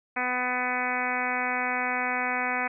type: harmonic tone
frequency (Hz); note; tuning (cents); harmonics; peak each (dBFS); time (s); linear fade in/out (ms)
250; B3; +21; 1 / 2 / 3 / 4 / 5 / 6 / 7 / 8 / 9 / 10; -37 / -38 / -32 / -35 / -36 / -34 / -35 / -34 / -32 / -38; 0.16-2.68; 10
effects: none